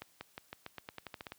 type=accelerating click train; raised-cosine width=0.3 ms; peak=-26 dBFS; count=13; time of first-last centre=0.02-1.321 s; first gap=190 ms; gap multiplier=0.89; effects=white hiss -67 dBFS RMS until 1.38 s + high-pass 60 Hz 12 dB/octave